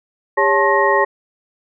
sine tone cluster, 401.9 / 558 / 878 / 1072 / 1875 Hz, G4 / C#5 / A5 / C6 / A#6, +43 / +11 / -4 / +42 / +10 cents, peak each -18 dBFS, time 0.37-1.05 s, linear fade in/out 10 ms, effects none

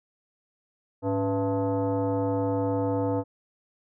sine tone with frequency modulation, 105.4 Hz, G#2, 26 cents sharp, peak -23 dBFS, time 1.02-3.24 s, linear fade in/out 50 ms, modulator 388 Hz, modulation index 1.6, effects none

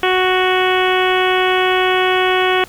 harmonic tone, 370 Hz, F#4, in tune, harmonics 1 / 2 / 3 / 4 / 5 / 6 / 7 / 8 / 9, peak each -16 / -19 / -21 / -22 / -23 / -24 / -24 / -25 / -26 dBFS, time 0.03-2.64 s, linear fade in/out 2 ms, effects pink hiss -41 dBFS RMS until 2.68 s

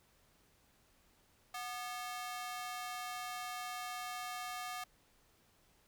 sawtooth ring-modulated tone, 976 Hz, B5, 21 cents flat, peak -34 dBFS, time 1.54-4.84 s, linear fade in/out 5 ms, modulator 242 Hz, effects pink hiss -70 dBFS RMS until 5.87 s

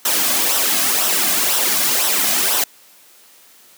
white noise with flanger, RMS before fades -17 dBFS, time 0.05-2.64 s, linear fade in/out 5 ms, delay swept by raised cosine 0.43 to 2.23 ms, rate 2 Hz, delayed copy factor -0.6, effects white hiss -48 dBFS RMS until 3.77 s + high-pass 200 Hz 12 dB/octave

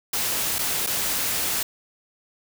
white noise with dropouts, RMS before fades -25 dBFS, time 0.13-1.63 s, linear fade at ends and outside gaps 5 ms, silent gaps 0.585-0.589 / 0.865-0.87 s, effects none

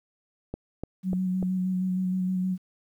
click train, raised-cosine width 2 ms, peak -19 dBFS, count 4, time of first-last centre 0.54-1.428 s, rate 3.38 Hz
sine tone with vibrato, 185 Hz, F#3, in tune, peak -24 dBFS, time 1.03-2.58 s, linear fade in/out 50 ms, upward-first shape square, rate 6.4 Hz, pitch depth 16 cents each way
effects 10-bit

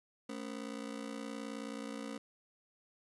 30% pulse ring-modulated tone, 248.7 Hz, B3, 12 cents sharp, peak -35 dBFS, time 0.29-2.18 s, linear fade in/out 5 ms, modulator 29.5 Hz, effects resampled to 24000 Hz + 12-bit

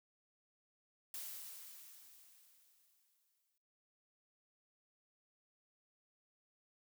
blue noise with exponential decay, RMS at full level -45 dBFS, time 1.14-3.58 s, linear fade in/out 1 ms, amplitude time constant 530 ms, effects noise-tail reverb RT60 1.0 s tail -21 dB re dry

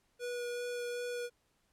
square tone with vibrato, 485.1 Hz, B4, 31 cents flat, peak -37 dBFS, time 0.19-1.3 s, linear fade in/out 50 ms, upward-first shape sine, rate 2.6 Hz, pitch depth 10 cents each way, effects pink hiss -75 dBFS RMS until 1.72 s + low-pass 12000 Hz 12 dB/octave

